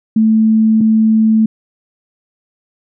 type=tone pair in turn; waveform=sine; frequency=220 / 220 Hz; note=A3 / A3; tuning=0 / 0 cents; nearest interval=unison; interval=0 cents; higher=neither; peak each=-7 dBFS; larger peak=neither; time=0.16-0.81 / 0.81-1.46 s; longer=neither; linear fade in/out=5 ms; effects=none